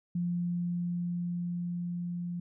sine tone with level ramp, 174.61 Hz, F3, in tune, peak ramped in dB -28 to -33 dBFS, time 0.15-2.4 s, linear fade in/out 5 ms, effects none

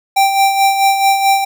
square tone with tremolo, 784 Hz, G5, in tune, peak -8 dBFS, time 0.16-1.45 s, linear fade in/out 10 ms, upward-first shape sine, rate 4.6 Hz, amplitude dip 55%, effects none

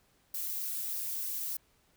violet noise with flanger, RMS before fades -36 dBFS, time 0.34-1.57 s, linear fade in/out 5 ms, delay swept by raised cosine 0.26 to 5.76 ms, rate 3.3 Hz, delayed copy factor -0.8, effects pink hiss -69 dBFS RMS until 1.96 s

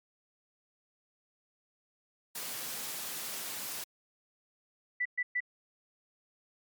white high-pass noise, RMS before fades -39 dBFS, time 2.35-3.84 s, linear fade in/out 5 ms, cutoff 120 Hz, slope 24 dB/octave
sine tone bursts, 1975.5 Hz, B6, in tune, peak -28 dBFS, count 3, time 5-5.405 s, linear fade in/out 10 ms, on 55 ms, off 120 ms
effects MP3 96 kbps

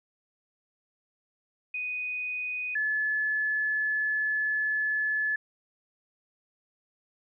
sine tone pair in turn, 2489 / 1722.2 Hz, D#7 / A6, 0 / -38 cents, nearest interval tritone, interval 638 cents, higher first, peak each -30 / -25 dBFS, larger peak second, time 1.74-2.75 / 2.75-5.36 s, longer second, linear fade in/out 5 ms, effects none

